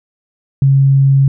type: tone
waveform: sine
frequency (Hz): 136.7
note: C#3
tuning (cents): -24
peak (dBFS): -6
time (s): 0.62-1.28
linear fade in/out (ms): 2
effects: none